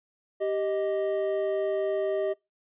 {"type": "tone pair together", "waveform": "triangle", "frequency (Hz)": [391.1, 623], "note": ["G4", "D#5"], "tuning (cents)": [-4, 2], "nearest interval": "minor sixth", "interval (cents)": 806, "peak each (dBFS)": -26, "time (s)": [0.4, 2.34], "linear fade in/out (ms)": 20, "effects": ["noise-tail reverb RT60 0.2 s tail -23 dB re dry", "resampled to 8000 Hz"]}